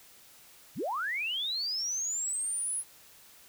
sine linear sweep, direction up, 69.9 to 10630 Hz, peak -30 dBFS, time 0.75-2.84 s, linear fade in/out 50 ms, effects white hiss -56 dBFS RMS until 3.48 s

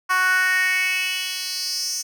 10% pulse tone with high-pass filter sweep, 370 Hz, F#4, in tune, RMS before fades -22 dBFS, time 0.09-2.03 s, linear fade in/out 20 ms, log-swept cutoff 1200 to 6300 Hz, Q 4.3, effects none

